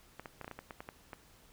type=clicks; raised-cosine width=0.5 ms; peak=-28 dBFS; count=11; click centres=0.196 / 0.258 / 0.413 / 0.445 / 0.479 / 0.513 / 0.59 / 0.708 / 0.805 / 0.889 / 1.132 s; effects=pink hiss -62 dBFS RMS until 1.52 s